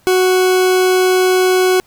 40% pulse tone, 370 Hz, F#4, in tune, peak -9 dBFS, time 0.07-1.8 s, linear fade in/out 0 ms, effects pink hiss -53 dBFS RMS until 1.86 s

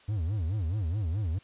triangle tone with vibrato, 92.5 Hz, F#2, in tune, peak -25 dBFS, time 0.08-1.39 s, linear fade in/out 10 ms, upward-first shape sine, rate 4.7 Hz, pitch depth 300 cents each way, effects white hiss -58 dBFS RMS until 1.43 s + resampled to 8000 Hz

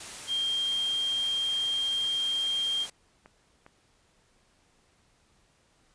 white noise, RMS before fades -41 dBFS, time 0-2.9 s, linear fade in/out 5 ms
sine tone, 3198 Hz, G7, 34 cents sharp, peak -26 dBFS, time 0.27-2.87 s, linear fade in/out 50 ms
click train, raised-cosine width 0.5 ms, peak -34 dBFS, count 6, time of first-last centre 1.64-3.664 s, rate 2.47 Hz
effects pink hiss -66 dBFS RMS until 5.94 s + resampled to 22050 Hz

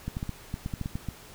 clicks, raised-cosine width 5 ms, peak -19 dBFS, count 11, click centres 0.08 / 0.169 / 0.229 / 0.293 / 0.541 / 0.661 / 0.738 / 0.813 / 0.859 / 0.955 / 1.087 s, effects pink hiss -49 dBFS RMS until 1.34 s

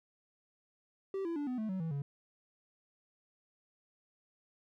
triangle tone with pitch steps, 387.9 / 335.7 / 290.6 / 251.5 / 217.7 / 188.43 / 163.09 / 141.16 Hz, G4 / E4 / D4 / B3 / A3 / F#3 / E3 / C#3, -18 / +32 / -18 / +32 / -18 / +32 / -18 / +32 cents, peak -32 dBFS, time 1.14-2.02 s, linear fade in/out 2 ms, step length 110 ms, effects none

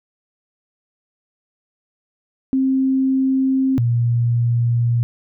sine tone pair in turn, 264.9 / 118.65 Hz, C4 / A#2, +22 / +31 cents, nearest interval octave + major second, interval 1391 cents, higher first, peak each -14 dBFS, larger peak neither, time 2.53-3.78 / 3.78-5.03 s, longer neither, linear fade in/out 0 ms, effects none

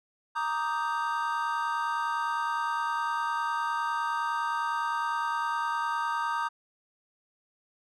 triangle chord, Eb major seventh, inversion second, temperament equal, 932.3 / 1174.7 / 1244.5 / 1568 Hz, Bb5 / D6 / Eb6 / G6, 0 / 0 / 0 / 0 cents, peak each -29 / -34 / -31 / -33 dBFS, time 0.35-6.49 s, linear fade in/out 20 ms, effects none

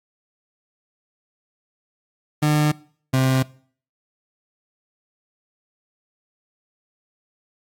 30% pulse tone pair in turn, 150.4 / 131.16 Hz, D3 / C3, +42 / +5 cents, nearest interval major second, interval 237 cents, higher first, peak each -13 dBFS, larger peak neither, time 2.42-2.72 / 3.13-3.43 s, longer neither, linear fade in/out 10 ms, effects noise-tail reverb RT60 0.5 s tail -22 dB re dry + AAC 64 kbps

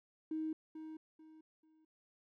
triangle tone with echo, 314.9 Hz, D#4, 21 cents sharp, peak -32 dBFS, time 0.31-0.53 s, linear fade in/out 5 ms, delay 440 ms, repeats 3, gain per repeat -11 dB, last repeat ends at 1.85 s, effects tanh soft clip ceiling -34 dBFS

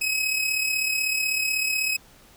sawtooth tone with amplitude modulation, 2551 Hz, D#7, 43 cents sharp, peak -17 dBFS, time 0.01-1.97 s, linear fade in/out 10 ms, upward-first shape sine, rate 36.1 Hz, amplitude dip 50%, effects pink hiss -53 dBFS RMS until 2.36 s

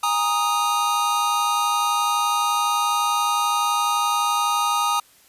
square chord, Ab suspended second, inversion none, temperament equal with one note detuned, 820.6 / 932.3 / 1244.5 Hz, Ab5 / Bb5 / Eb6, -21 / 0 / 0 cents, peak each -27 / -25 / -22 dBFS, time 0.03-5 s, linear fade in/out 5 ms, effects white hiss -54 dBFS RMS until 5.28 s + resampled to 32000 Hz

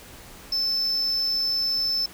sine tone, 5274 Hz, E8, in tune, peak -19 dBFS, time 0.52-2.06 s, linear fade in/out 5 ms, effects tanh soft clip ceiling -21 dBFS + pink hiss -45 dBFS RMS until 2.13 s

